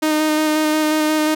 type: tone with vibrato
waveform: sawtooth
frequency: 308.3 Hz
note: D#4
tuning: 16 cents flat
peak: -11 dBFS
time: 0.02-1.35 s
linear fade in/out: 10 ms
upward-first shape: square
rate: 5.6 Hz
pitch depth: 12 cents each way
effects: none